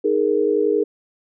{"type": "chord", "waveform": "sine", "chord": "D# suspended fourth", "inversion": "none", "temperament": "equal", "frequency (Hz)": [311.1, 415.3, 466.2], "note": ["D#4", "G#4", "A#4"], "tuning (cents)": [0, 0, 0], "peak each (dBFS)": [-23, -18, -20], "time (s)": [0.04, 0.84], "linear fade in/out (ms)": 10, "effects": []}